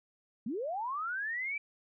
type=linear sweep; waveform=sine; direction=up; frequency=196.1 to 2348 Hz; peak=-33 dBFS; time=0.46-1.58 s; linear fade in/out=5 ms; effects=none